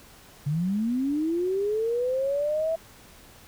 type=linear sweep; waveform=sine; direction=up; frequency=138.59 to 659.3 Hz; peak=-23 dBFS; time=0.46-2.76 s; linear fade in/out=10 ms; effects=pink hiss -51 dBFS RMS until 3.47 s